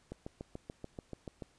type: click train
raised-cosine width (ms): 2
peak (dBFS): -28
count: 10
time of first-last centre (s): 0.12-1.422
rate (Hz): 6.91
effects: pink hiss -68 dBFS RMS until 1.58 s + resampled to 22050 Hz